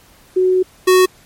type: tone pair in turn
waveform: sine / square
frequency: 370 / 370 Hz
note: F#4 / F#4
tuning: 0 / 0 cents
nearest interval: unison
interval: 0 cents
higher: neither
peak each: -10 / -8 dBFS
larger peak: second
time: 0.36-0.63 / 0.87-1.06 s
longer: first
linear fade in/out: 10 ms
effects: pink hiss -48 dBFS RMS until 1.25 s + MP3 64 kbps